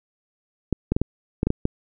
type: clicks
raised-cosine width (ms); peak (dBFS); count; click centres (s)
3; -7; 8; 0.727 / 0.92 / 0.965 / 1.016 / 1.431 / 1.47 / 1.504 / 1.654
effects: none